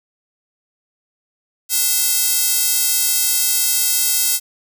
square tone with high-pass filter, 292.4 Hz, D4, 7 cents flat, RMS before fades -17 dBFS, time 1.69-4.4 s, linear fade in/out 50 ms, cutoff 7800 Hz, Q 0.73, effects none

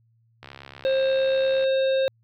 click train, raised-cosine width 0.3 ms, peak -24 dBFS, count 84, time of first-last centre 0.43-1.64 s, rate 68.6 Hz
harmonic tone, 532 Hz, C5, 29 cents sharp, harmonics 1 / 3 / 5 / 7 / 8, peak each -19 / -36 / -38 / -35 / -45 dBFS, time 0.85-2.08 s, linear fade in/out 0 ms
effects added 114 Hz sine -60 dBFS peak until 2.23 s

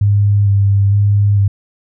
sine tone with vibrato, 100.8 Hz, G2, 49 cents sharp, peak -8 dBFS, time 0.01-1.48 s, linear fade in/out 5 ms, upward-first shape square, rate 1.1 Hz, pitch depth 19 cents each way, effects none

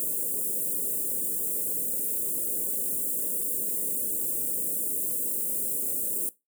white band-stop noise, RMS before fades -29 dBFS, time 0-6.29 s, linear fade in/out 0 ms, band 540 to 8100 Hz, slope 48 dB/octave, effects noise-tail reverb RT60 0.2 s tail -18 dB re dry + high-pass 200 Hz 12 dB/octave

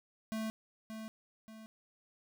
square tone with echo, 220 Hz, A3, in tune, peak -36 dBFS, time 0.32-0.5 s, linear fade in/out 0 ms, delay 580 ms, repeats 2, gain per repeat -7 dB, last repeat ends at 1.66 s, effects none

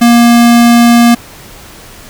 square tone, 236.4 Hz, A#3, 24 cents sharp, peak -3 dBFS, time 0.01-1.15 s, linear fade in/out 10 ms, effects pink hiss -33 dBFS RMS until 2.09 s

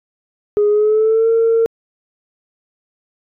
sine tone with pitch glide, 415.3 to 455.5 Hz, G#4 to A#4, 0 to -40 cents, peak -9 dBFS, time 0.57-1.66 s, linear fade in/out 0 ms, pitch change +160 cents, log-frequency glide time 0.69-1.29 s, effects tanh soft clip ceiling -7 dBFS

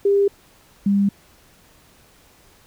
sine tone pair in turn, 400 / 200 Hz, G4 / G3, +35 / +35 cents, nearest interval octave, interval 1200 cents, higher first, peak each -13 / -14 dBFS, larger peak first, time 0.05-0.28 / 0.86-1.09 s, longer neither, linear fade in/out 5 ms, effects pink hiss -53 dBFS RMS until 2.66 s

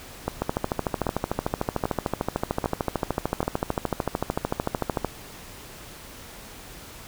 two click trains, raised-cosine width 1 ms, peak -9 / -10 dBFS, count 63 / 5, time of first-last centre 0.42-5.047 / 0.28-3.43 s, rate 13.4 / 1.27 Hz, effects pink hiss -43 dBFS RMS until 7.07 s

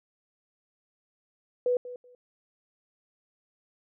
sine tone with echo, 493.9 Hz, B4, in tune, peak -22 dBFS, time 1.66-1.77 s, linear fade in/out 2 ms, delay 190 ms, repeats 2, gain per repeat -15 dB, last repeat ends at 2.15 s, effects none

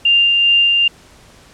sine tone with tremolo, 2794 Hz, F7, in tune, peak -8 dBFS, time 0.05-0.88 s, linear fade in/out 5 ms, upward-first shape sine, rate 2.5 Hz, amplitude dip 25%, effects pink hiss -45 dBFS RMS until 1.53 s + low-pass 9000 Hz 12 dB/octave

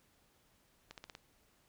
accelerating click train, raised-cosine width 0.2 ms, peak -30 dBFS, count 5, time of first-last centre 0.91-1.151 s, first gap 68 ms, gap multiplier 0.92, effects pink hiss -71 dBFS RMS until 1.68 s

